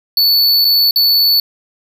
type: tone with dropouts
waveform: square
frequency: 4459 Hz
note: C#8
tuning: 9 cents sharp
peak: -9 dBFS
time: 0.17-1.4 s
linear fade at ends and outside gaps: 2 ms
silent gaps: 0.646-0.65 / 0.91-0.959 s
effects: none